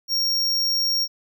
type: tone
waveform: square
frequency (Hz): 5560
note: F8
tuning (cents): -9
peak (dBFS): -20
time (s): 0.08-1.08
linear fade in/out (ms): 50
effects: none